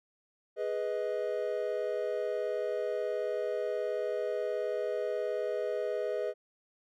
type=chord; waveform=triangle; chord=G# minor; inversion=none; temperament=equal with one note detuned; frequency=415.3 / 493.9 / 627.3 Hz; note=G#4 / B4 / D#5; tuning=0 / 0 / +14 cents; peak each=-33 dBFS; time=0.56-6.34 s; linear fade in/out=50 ms; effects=none